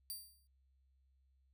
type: tone with exponential decay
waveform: 5% pulse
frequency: 4700 Hz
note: D8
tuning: 1 cent sharp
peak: -33 dBFS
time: 0.1-0.47 s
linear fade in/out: 0 ms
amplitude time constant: 79 ms
effects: added 66 Hz sine -70 dBFS peak until 1.53 s